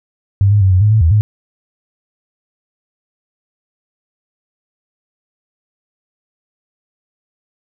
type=tone with pitch steps; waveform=sine; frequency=99.2 / 103.6 / 95.4 / 91.9 / 105.5 / 109.6 / 81.2 / 106 Hz; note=G2 / G#2 / G2 / F#2 / G#2 / A2 / E2 / G#2; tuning=+21 / -4 / -47 / -11 / +28 / -6 / -26 / +36 cents; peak=-7 dBFS; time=0.41-1.21 s; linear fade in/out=0 ms; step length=100 ms; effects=none